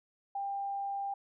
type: tone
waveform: sine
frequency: 795 Hz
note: G5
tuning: 24 cents sharp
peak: -33 dBFS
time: 0.35-1.14 s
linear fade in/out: 5 ms
effects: none